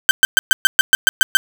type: tone bursts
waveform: 30% pulse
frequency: 1554 Hz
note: G6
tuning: 16 cents flat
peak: -4 dBFS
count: 10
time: 0.09-1.37 s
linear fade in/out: 0 ms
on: 20 ms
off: 120 ms
effects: none